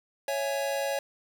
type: chord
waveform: square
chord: C# minor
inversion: none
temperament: just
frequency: 554.4 / 665.2 / 831.5 Hz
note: C#5 / E5 / G#5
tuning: 0 / +16 / +2 cents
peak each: -30 / -36 / -36 dBFS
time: 0.28-0.99 s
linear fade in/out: 2 ms
effects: none